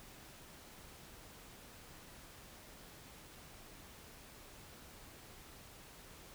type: silence
effects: pink hiss -56 dBFS RMS until 6.34 s